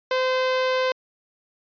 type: tone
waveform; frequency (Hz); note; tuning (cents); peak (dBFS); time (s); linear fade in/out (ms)
sawtooth; 515; C5; -28; -16; 0.11-0.92; 2
effects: resampled to 11025 Hz